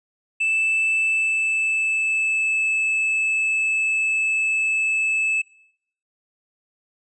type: tone with pitch glide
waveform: triangle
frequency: 2637 to 2614 Hz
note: E7 to E7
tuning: 0 to -15 cents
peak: -17 dBFS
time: 0.4-5.42 s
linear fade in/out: 10 ms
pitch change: -15 cents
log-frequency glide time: 1-2.68 s
effects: noise-tail reverb RT60 0.7 s tail -22 dB re dry + resampled to 22050 Hz